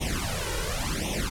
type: noise with flanger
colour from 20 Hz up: pink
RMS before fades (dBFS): -29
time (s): 0-1.3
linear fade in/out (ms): 20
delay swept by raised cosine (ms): 0.32 to 2.12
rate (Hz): 0.92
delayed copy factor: +0.9
effects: low-pass 11000 Hz 12 dB/octave